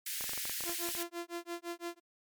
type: high-pass noise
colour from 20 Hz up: white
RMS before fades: -38 dBFS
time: 0.06-1.03 s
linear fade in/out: 5 ms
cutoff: 1600 Hz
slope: 48 dB/octave
type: clicks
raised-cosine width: 0.5 ms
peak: -28 dBFS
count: 12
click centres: 0.209 / 0.241 / 0.294 / 0.334 / 0.377 / 0.454 / 0.496 / 0.607 / 0.638 / 0.695 / 0.889 / 0.951 s
type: tone with tremolo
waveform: sawtooth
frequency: 343.3 Hz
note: F4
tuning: 30 cents flat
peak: -32 dBFS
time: 0.64-2 s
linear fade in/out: 50 ms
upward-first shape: sine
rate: 5.9 Hz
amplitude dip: 100%
effects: MP3 96 kbps